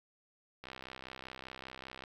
click train, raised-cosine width 0.3 ms, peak -29 dBFS, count 92, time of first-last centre 0.64-2.038 s, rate 65.1 Hz, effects 10-bit

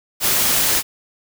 white noise, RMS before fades -17 dBFS, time 0.2-0.83 s, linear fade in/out 50 ms, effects none

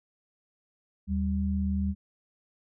sine tone pair together, 77.65 / 196 Hz, D#2 / G3, -3 / 0 cents, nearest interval octave + major third, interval 1603 cents, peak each -28 / -28 dBFS, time 1.07-1.95 s, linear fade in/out 50 ms, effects none

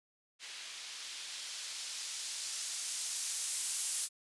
violet noise with low-pass filter sweep, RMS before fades -40 dBFS, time 0.39-4.09 s, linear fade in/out 50 ms, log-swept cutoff 3100 to 9600 Hz, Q 0.91, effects resampled to 24000 Hz

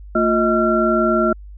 sine tone cluster, 225.5 / 352.2 / 631 / 1365 Hz, A3 / F4 / D#5 / F6, +43 / +15 / +24 / -40 cents, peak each -19 dBFS, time 0.15-1.33 s, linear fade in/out 5 ms, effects added 50 Hz sine -34 dBFS peak until 1.57 s

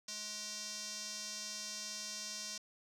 square tone with band-pass filter, 211.2 Hz, G#3, 29 cents sharp, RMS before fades -44 dBFS, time 0.08-2.58 s, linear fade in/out 5 ms, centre 5600 Hz, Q 3.4, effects none

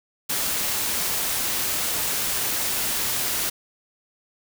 white noise, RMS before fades -25 dBFS, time 0.29-3.5 s, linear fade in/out 10 ms, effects none

